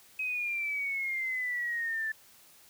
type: exponential sweep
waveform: sine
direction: down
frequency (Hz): 2544 to 1752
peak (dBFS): -30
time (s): 0.19-2.12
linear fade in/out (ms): 5
effects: white hiss -58 dBFS RMS until 2.69 s